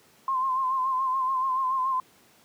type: tone with vibrato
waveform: sine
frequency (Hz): 1046.5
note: C6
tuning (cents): 0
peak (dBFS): -23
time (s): 0.28-2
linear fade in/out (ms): 2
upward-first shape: sine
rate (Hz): 7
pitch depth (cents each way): 49
effects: pink hiss -58 dBFS RMS until 2.44 s + high-pass 150 Hz 12 dB/octave

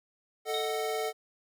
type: chord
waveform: square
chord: D# diminished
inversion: second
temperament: equal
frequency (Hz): 440 / 622.3 / 740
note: A4 / D#5 / F#5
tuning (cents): 0 / 0 / 0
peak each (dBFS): -33 / -38 / -36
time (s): 0.45-1.13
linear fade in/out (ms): 50
type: tone with exponential decay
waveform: sine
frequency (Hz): 3729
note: A#7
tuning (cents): 0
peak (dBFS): -31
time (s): 0.54-1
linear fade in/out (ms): 1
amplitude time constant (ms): 99
effects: none

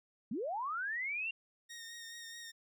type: linear sweep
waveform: sine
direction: up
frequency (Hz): 185 to 2794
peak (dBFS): -35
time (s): 0.31-1.31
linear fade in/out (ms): 5
type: tone with vibrato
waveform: 15% pulse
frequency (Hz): 1853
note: A#6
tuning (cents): -11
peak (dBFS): -40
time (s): 1.69-2.52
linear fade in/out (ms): 20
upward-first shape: sine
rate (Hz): 4.7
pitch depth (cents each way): 24
effects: none

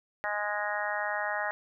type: harmonic tone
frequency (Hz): 207.7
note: G#3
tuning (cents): 0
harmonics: 3 / 4 / 5 / 6 / 7 / 8 / 9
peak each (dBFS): -36 / -35 / -40 / -40 / -38 / -37 / -35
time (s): 0.24-1.51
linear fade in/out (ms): 0
effects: none

